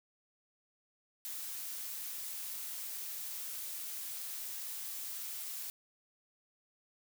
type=noise; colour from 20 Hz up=blue; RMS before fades=-42 dBFS; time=1.25-5.7 s; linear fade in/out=0 ms; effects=none